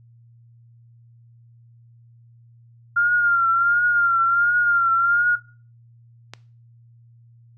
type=tone with vibrato; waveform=sine; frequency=1396.9 Hz; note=F6; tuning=in tune; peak=-15 dBFS; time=2.96-5.36 s; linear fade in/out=10 ms; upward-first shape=triangle; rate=1.4 Hz; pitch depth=62 cents each way
type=click; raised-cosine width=0.2 ms; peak=-17 dBFS; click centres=6.336 s
effects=noise-tail reverb RT60 0.4 s tail -19 dB re dry + added 117 Hz sine -48 dBFS peak until 7.57 s